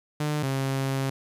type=tone pair in turn; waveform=sawtooth; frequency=150 / 134.91 Hz; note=D3 / C#3; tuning=+37 / -47 cents; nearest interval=major second; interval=184 cents; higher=first; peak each=-21 dBFS; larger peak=neither; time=0.2-0.43 / 0.43-1.1 s; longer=second; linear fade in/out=5 ms; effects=resampled to 32000 Hz + 10-bit